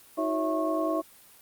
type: tone cluster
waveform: sine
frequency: 317.3 / 367.1 / 558 / 657 / 1092 Hz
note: D#4 / F#4 / C#5 / E5 / C#6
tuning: +34 / -14 / +11 / -6 / -26 cents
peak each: -29 / -36 / -35 / -29 / -33 dBFS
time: 0.17-1.02 s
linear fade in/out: 20 ms
effects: white hiss -54 dBFS RMS until 1.41 s + Opus 32 kbps